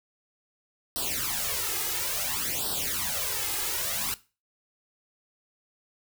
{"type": "noise with flanger", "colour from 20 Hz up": "white", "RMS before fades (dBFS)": -30, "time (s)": [0.96, 4.14], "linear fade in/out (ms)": 0, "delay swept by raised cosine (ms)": [0.22, 2.42], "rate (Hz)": 0.58, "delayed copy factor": 0.95, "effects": ["noise-tail reverb RT60 0.3 s tail -17 dB re dry"]}